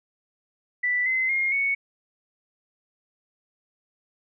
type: tone with pitch steps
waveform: sine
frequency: 1975.5 / 2053 / 2134 / 2219 Hz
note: B6 / C7 / C7 / C#7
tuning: 0 / -33 / +34 / +1 cents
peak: -21 dBFS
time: 0.83-1.75 s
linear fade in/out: 10 ms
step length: 230 ms
effects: none